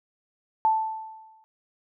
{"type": "tone with exponential decay", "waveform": "sine", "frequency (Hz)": 880, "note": "A5", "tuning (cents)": 0, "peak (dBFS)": -16, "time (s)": [0.65, 1.44], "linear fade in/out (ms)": 0, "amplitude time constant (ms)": 170, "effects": []}